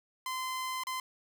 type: tone with dropouts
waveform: sawtooth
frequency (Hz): 1032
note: C6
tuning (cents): -24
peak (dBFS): -30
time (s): 0.26-1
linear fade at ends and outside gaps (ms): 2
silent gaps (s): 0.836-0.869
effects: none